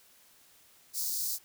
white high-pass noise, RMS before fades -33 dBFS, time 0.93-1.39 s, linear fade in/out 50 ms, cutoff 4300 Hz, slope 48 dB/octave, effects white hiss -61 dBFS RMS until 1.44 s

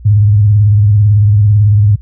sine tone with vibrato, 103.83 Hz, G#2, in tune, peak -4 dBFS, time 0.05-1.96 s, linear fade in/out 10 ms, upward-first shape triangle, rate 18 Hz, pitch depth 100 cents each way, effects added 60 Hz sine -29 dBFS peak until 2.01 s

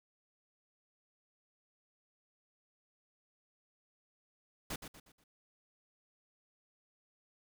pink noise with echo, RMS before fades -40 dBFS, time 4.7-4.76 s, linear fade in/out 5 ms, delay 120 ms, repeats 4, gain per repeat -8 dB, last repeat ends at 5.24 s, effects none

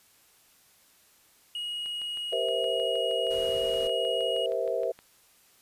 triangle tone, 2889 Hz, F#7, 42 cents flat, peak -30 dBFS, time 1.55-4.46 s, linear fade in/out 2 ms
click train, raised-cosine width 0.3 ms, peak -32 dBFS, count 21, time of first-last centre 1.86-4.99 s, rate 6.39 Hz
sine chord, C dominant seventh, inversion second, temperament just, 392.4 / 470.9 / 523.3 / 654.1 Hz, G4 / Bb4 / C5 / E5, +2 / +18 / 0 / -14 cents, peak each -35 / -31 / -31 / -31 dBFS, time 2.32-4.92 s, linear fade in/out 10 ms
pink noise, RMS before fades -45 dBFS, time 3.3-3.88 s, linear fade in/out 10 ms
effects white hiss -61 dBFS RMS until 5.61 s + resampled to 32000 Hz

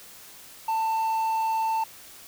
triangle tone, 891 Hz, A5, 22 cents sharp, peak -21 dBFS, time 0.68-1.84 s, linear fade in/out 5 ms, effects white hiss -47 dBFS RMS until 2.27 s

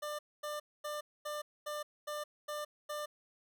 25% pulse tone bursts, 596 Hz, D5, 25 cents sharp, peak -34 dBFS, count 8, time 0.02-3.06 s, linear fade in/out 10 ms, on 170 ms, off 240 ms, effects none

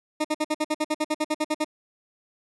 20% pulse tone bursts, 306.7 Hz, D#4, 25 cents flat, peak -17 dBFS, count 15, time 0.2-1.646 s, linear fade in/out 10 ms, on 46 ms, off 54 ms, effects resampled to 24000 Hz

